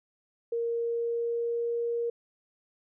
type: tone with pitch glide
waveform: sine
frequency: 466.2 to 469.7 Hz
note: A#4 to A#4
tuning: 0 to +13 cents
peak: -27 dBFS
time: 0.52-2.1 s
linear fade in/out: 5 ms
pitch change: +13 cents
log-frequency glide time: 0.67-1.73 s
effects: none